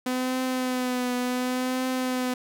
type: tone with vibrato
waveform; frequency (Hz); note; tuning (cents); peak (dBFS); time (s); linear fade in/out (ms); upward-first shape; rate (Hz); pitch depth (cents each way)
sawtooth; 252.6; B3; +39; -21; 0.06-2.34; 5; triangle; 0.69; 37
effects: none